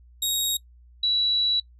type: tone pair in turn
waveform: 20% pulse / sine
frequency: 3772 / 3925 Hz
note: A#7 / B7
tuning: +20 / -11 cents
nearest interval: minor second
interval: 69 cents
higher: second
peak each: -17 / -20 dBFS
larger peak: first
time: 0.22-0.57 / 1.03-1.6 s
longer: second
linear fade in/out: 5 ms
effects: noise-tail reverb RT60 0.1 s tail -21 dB re dry + added 60 Hz sine -49 dBFS peak until 1.79 s